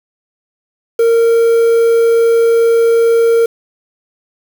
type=tone with quantisation; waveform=triangle; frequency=461.2 Hz; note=A#4; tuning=19 cents flat; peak=-5 dBFS; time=0.99-3.46 s; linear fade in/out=5 ms; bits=5; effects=none